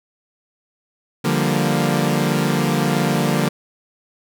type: chord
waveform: sawtooth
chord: G minor seventh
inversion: second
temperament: equal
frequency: 146.83 / 174.61 / 196 / 233.1 Hz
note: D3 / F3 / G3 / Bb3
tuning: 0 / 0 / 0 / 0 cents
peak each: -17 / -18 / -20 / -18 dBFS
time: 1.24-3.49 s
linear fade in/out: 10 ms
effects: none